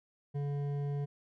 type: tone with hard clipping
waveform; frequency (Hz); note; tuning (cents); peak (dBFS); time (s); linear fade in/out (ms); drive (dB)
triangle; 142.9; D3; -47; -34; 0.34-1.06; 20; 13
effects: none